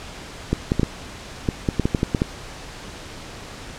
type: clicks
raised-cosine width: 3 ms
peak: -5 dBFS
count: 12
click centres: 0.53 / 0.719 / 0.796 / 0.832 / 1.488 / 1.688 / 1.797 / 1.855 / 1.948 / 2.031 / 2.148 / 2.219 s
effects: pink hiss -37 dBFS RMS until 3.78 s + low-pass 7000 Hz 12 dB/octave